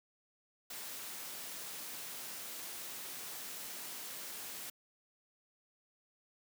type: noise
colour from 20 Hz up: white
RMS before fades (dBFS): -45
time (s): 0.7-4.7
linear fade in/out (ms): 5
effects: high-pass 150 Hz 12 dB/octave